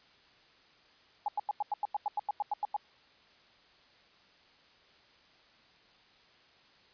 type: tone bursts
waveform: sine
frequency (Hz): 830.6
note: G#5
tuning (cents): 0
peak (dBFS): -28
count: 14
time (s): 1.26-2.765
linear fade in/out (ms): 2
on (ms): 23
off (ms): 91
effects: white hiss -62 dBFS RMS until 6.93 s + resampled to 11025 Hz